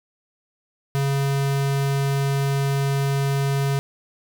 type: tone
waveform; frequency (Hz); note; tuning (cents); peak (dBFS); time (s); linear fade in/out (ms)
square; 138.59; C#3; 0; -20; 0.95-3.79; 0
effects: none